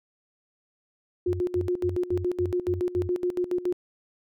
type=tone with tremolo; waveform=sine; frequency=358 Hz; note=F4; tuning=43 cents sharp; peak=-22 dBFS; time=1.26-3.73 s; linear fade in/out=5 ms; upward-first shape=square; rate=7.1 Hz; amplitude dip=80%
type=tone bursts; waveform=sine; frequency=91.5 Hz; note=F#2; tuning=19 cents flat; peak=-29 dBFS; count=7; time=1.27-3.09 s; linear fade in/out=20 ms; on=140 ms; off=140 ms
effects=none